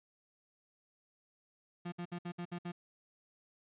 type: tone bursts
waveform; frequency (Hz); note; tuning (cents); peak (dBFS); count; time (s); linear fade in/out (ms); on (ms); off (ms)
35% pulse; 174.61; F3; 0; -37; 7; 1.85-2.72; 10; 72; 61
effects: resampled to 8000 Hz